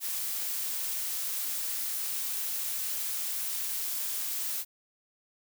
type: noise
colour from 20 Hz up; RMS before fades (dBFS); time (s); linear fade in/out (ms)
blue; -33; 0-4.65; 50
effects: none